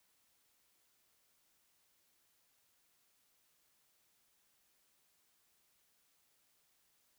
silence, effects white hiss -75 dBFS RMS until 7.18 s

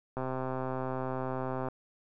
click train, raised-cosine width 1 ms, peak -21 dBFS, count 198, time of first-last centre 0.17-1.685 s, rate 130 Hz, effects none

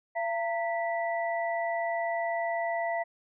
sine tone cluster, 680 / 916 / 1968 Hz, F5 / A#5 / B6, -46 / -31 / -7 cents, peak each -29 / -36 / -35 dBFS, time 0.15-3.04 s, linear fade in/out 20 ms, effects none

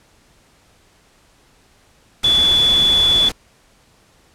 sine tone in noise, 3442 Hz, A7, 39 cents flat, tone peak -11 dBFS, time 2.24-3.29 s, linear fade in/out 5 ms, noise pink, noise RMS -26 dBFS, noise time 2.23-3.32 s, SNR +12 dB, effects pink hiss -54 dBFS RMS until 4.34 s + low-pass 10000 Hz 12 dB/octave

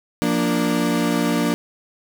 35% pulse chord, Bb major, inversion second, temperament equal, 174.61 / 233.1 / 293.7 Hz, F3 / Bb3 / D4, 0 / 0 / 0 cents, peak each -22 / -20 / -20 dBFS, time 0.22-1.54 s, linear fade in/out 0 ms, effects none

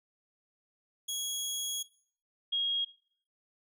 20% pulse / sine tone pair in turn, 3322 / 3274 Hz, G#7 / G#7, 0 / -25 cents, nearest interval unison, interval 25 cents, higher first, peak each -28 dBFS, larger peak neither, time 1.08-1.83 / 2.52-2.85 s, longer first, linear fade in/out 10 ms, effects noise-tail reverb RT60 0.5 s tail -18 dB re dry

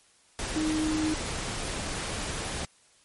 sine tone in noise, 311.1 Hz, D#4, in tune, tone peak -25 dBFS, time 0.56-1.14 s, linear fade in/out 0 ms, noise pink, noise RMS -33 dBFS, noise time 0.39-2.65 s, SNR +5 dB, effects white hiss -61 dBFS RMS until 3.04 s + MP3 48 kbps

